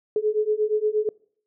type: beating tone pair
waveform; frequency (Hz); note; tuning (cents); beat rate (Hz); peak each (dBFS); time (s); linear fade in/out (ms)
sine; 422.2 / 430.7; G#4 / A4; +29 / -37; 8.5; -23; 0.16-1.09; 2
effects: noise-tail reverb RT60 0.6 s tail -25 dB re dry